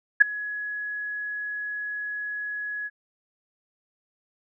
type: tone with ADSR envelope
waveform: sine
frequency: 1682 Hz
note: G#6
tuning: 22 cents sharp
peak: -7 dBFS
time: 0.2-2.9 s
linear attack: 16 ms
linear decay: 9 ms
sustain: -22 dB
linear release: 39 ms
effects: none